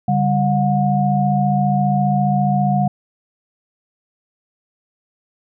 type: tone cluster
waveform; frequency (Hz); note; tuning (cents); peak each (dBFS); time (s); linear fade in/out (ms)
sine; 141.9 / 196.7 / 722; C#3 / G3 / F#5; +41 / +6 / -43; -18; 0.08-2.88; 5
effects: none